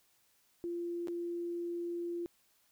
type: tone with dropouts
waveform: sine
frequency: 344.7 Hz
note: F4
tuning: 23 cents flat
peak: -35 dBFS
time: 0.64-2.26 s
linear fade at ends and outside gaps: 0 ms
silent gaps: 1.073-1.083 s
effects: white hiss -71 dBFS RMS until 2.71 s